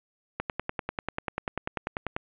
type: click train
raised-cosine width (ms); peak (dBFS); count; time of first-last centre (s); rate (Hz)
0.5; -14; 19; 0.4-2.165; 10.2
effects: resampled to 8000 Hz + 7-bit